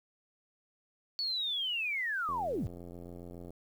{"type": "linear sweep", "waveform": "sine", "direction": "down", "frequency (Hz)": [4481, 58.27], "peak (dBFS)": -31, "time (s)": [1.19, 2.67], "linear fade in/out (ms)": 0}
{"type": "click train", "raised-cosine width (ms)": 2, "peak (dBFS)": -34, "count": 107, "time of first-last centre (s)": [2.29, 3.506], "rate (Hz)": 87.2}
{"effects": ["10-bit"]}